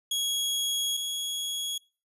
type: tone pair in turn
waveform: sawtooth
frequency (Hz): 3322 / 3334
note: G#7 / G#7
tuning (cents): 0 / +6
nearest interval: unison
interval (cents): 6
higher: second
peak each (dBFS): -23 / -27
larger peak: first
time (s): 0.11-0.97 / 0.97-1.78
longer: first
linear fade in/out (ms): 5
effects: noise-tail reverb RT60 0.4 s tail -26 dB re dry + resampled to 32000 Hz